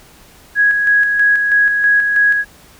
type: tone with tremolo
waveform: sine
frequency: 1661.2 Hz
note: G#6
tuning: in tune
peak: -8 dBFS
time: 0.55-2.45 s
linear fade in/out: 50 ms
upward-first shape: square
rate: 3.1 Hz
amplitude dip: 40%
effects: pink hiss -44 dBFS RMS until 2.79 s